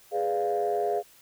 sine chord, G# diminished seventh, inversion none, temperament equal with one note detuned, 415.3 / 496.2 / 587.3 / 698.5 Hz, G#4 / B4 / D5 / F5, 0 / +8 / 0 / 0 cents, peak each -27 / -33 / -33 / -27 dBFS, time 0.11-1.03 s, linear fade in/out 50 ms, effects tanh soft clip ceiling -17 dBFS + white hiss -56 dBFS RMS until 1.21 s

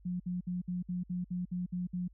sine tone bursts, 179 Hz, F3, 43 cents sharp, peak -32 dBFS, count 10, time 0.05-2.081 s, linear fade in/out 10 ms, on 150 ms, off 59 ms, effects added 50 Hz sine -56 dBFS peak until 2.13 s

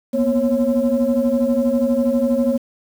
sine tone cluster, 236 / 248.3 / 547 Hz, A#3 / B3 / C#5, +22 / +9 / -23 cents, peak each -18 dBFS, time 0.13-2.58 s, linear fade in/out 20 ms, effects tanh soft clip ceiling -9 dBFS + 7-bit

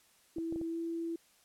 sine tone with pitch glide, 329.6 to 333.2 Hz, E4 to E4, 0 to +19 cents, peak -34 dBFS, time 0.36-1.16 s, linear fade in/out 5 ms, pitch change +19 cents, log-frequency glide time 0.68-0.78 s
clicks, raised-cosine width 2 ms, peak -31 dBFS, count 4, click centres 0.384 / 0.525 / 0.56 / 0.614 s
effects white hiss -66 dBFS RMS until 1.44 s + low-pass 12000 Hz 12 dB/octave

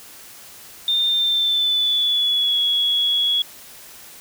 sine tone with pitch glide, 3614 to 3353 Hz, A7 to G#7, +46 to +16 cents, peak -16 dBFS, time 0.88-3.42 s, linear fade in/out 2 ms, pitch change -130 cents, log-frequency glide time 1.09-2.59 s, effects white hiss -42 dBFS RMS until 4.2 s

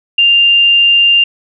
sine tone, 2794 Hz, F7, in tune, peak -5 dBFS, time 0.18-1.24 s, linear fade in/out 5 ms, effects none

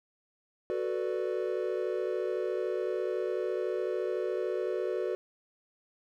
triangle chord, B minor seventh, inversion second, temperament equal, 370 / 440 / 493.9 / 587.3 Hz, F#4 / A4 / B4 / D5, 0 / 0 / 0 / 0 cents, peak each -31 / -34 / -33 / -36 dBFS, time 0.7-5.15 s, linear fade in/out 0 ms, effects none

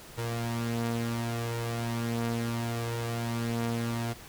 sawtooth tone pair together, 116.54 / 233.8 Hz, A#2 / A#3, 0 / +5 cents, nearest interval octave, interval 1205 cents, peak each -27 / -31 dBFS, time 0.17-4.14 s, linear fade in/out 20 ms, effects pink hiss -48 dBFS RMS until 4.28 s

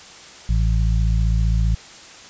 harmonic tone, 55.2 Hz, A1, 6 cents sharp, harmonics 1 / 2 / 3, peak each -16 / -22 / -26 dBFS, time 0.49-1.75 s, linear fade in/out 5 ms, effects white hiss -41 dBFS RMS until 2.29 s + resampled to 16000 Hz

